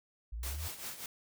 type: linear sweep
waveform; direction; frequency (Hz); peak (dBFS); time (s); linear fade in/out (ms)
sine; up; 51.91 to 84.9; -37; 0.32-0.68; 10
type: noise with tremolo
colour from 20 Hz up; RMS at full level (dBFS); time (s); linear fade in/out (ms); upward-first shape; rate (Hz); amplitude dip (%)
white; -40; 0.43-1.06; 2; triangle; 5.1; 75
effects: none